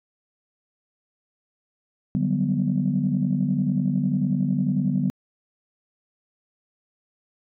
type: chord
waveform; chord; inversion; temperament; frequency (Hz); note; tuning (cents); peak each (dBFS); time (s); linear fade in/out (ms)
sine; G major seventh; second; equal; 146.83 / 185 / 196 / 246.9; D3 / F#3 / G3 / B3; 0 / 0 / 0 / 0; -25; 2.15-5.1; 0
effects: tanh soft clip ceiling -11 dBFS